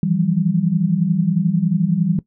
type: tone cluster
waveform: sine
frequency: 161.5 / 172.6 / 195.7 Hz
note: E3 / F3 / G3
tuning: -35 / -20 / -3 cents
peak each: -19 dBFS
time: 0.03-2.19 s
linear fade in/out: 2 ms
effects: noise-tail reverb RT60 0.1 s tail -18 dB re dry